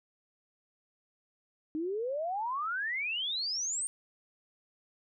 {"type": "exponential sweep", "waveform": "sine", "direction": "up", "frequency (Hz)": [301.3, 8870], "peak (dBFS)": -31, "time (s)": [1.75, 3.87], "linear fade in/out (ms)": 0, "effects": []}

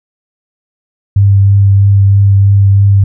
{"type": "tone with vibrato", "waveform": "sine", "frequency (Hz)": 99.3, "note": "G2", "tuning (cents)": 23, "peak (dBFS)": -3, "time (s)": [1.16, 3.04], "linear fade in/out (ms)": 5, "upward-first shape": "triangle", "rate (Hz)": 3.1, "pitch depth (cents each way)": 17, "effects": []}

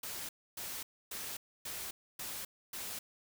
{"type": "noise bursts", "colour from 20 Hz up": "white", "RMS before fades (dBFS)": -42, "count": 6, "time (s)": [0.03, 2.99], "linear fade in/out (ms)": 5, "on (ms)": 260, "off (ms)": 280, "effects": []}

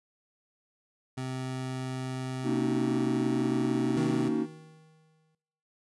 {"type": "tone", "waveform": "25% pulse", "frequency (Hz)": 129.8, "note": "C3", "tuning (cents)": -13, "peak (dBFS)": -29, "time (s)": [1.17, 4.29], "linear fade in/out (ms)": 10}
{"type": "chord", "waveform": "triangle", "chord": "D# minor seventh", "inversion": "second", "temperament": "just", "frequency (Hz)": [233.3, 280, 311.1, 373.4], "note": ["A#3", "C#4", "D#4", "F#4"], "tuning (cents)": [2, 18, 0, 16], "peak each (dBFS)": [-29, -31, -29, -31], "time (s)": [2.43, 4.47], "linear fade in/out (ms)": 50}
{"type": "tone with exponential decay", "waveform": "square", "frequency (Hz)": 157.9, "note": "D#3", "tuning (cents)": 26, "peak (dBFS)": -31, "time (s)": [3.97, 5.35], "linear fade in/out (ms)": 2, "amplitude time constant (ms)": 300}
{"effects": ["noise-tail reverb RT60 1.0 s tail -22 dB re dry", "resampled to 24000 Hz"]}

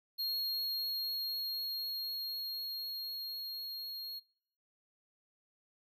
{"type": "tone with level ramp", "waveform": "square", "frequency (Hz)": 4274, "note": "C8", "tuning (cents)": 36, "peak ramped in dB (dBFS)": [-34, -42], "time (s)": [0.18, 4.2], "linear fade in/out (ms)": 20, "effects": ["noise-tail reverb RT60 0.7 s tail -25 dB re dry"]}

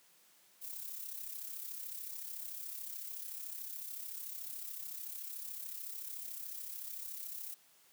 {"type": "noise with amplitude modulation", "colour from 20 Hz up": "violet", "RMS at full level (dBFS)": -42, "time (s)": [0.61, 7.55], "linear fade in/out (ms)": 20, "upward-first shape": "sine", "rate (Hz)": 33.7, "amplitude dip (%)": 55, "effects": ["white hiss -66 dBFS RMS until 7.92 s", "high-pass 150 Hz 12 dB/octave"]}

